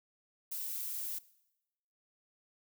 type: noise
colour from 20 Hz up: violet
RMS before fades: -39 dBFS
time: 0.51-1.19 s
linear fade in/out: 10 ms
effects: noise-tail reverb RT60 0.9 s tail -20 dB re dry